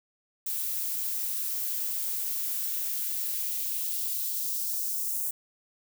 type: noise with high-pass filter sweep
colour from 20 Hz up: violet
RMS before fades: -31 dBFS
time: 0.46-5.31 s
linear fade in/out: 5 ms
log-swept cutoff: 240 to 7600 Hz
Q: 1.2
effects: none